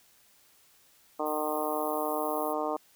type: harmonic tone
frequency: 152.5 Hz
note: D#3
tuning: 34 cents flat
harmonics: 2 / 3 / 4 / 5 / 6 / 7 / 8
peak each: -36 / -35 / -34 / -35 / -38 / -37 / -40 dBFS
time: 1.19-2.77 s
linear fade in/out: 10 ms
type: high-pass noise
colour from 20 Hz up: white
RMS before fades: -42 dBFS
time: 1.25-2.54 s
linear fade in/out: 20 ms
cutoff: 10000 Hz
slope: 96 dB/octave
effects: white hiss -62 dBFS RMS until 2.95 s